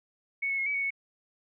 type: tone with pitch steps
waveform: sine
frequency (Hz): 2216 / 2197 / 2164 / 2284 / 2225 / 2209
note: C#7 / C#7 / C#7 / D7 / C#7 / C#7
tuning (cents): -1 / -16 / -42 / -49 / +6 / -7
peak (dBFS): -27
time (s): 0.42-0.906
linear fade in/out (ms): 10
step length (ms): 81
effects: none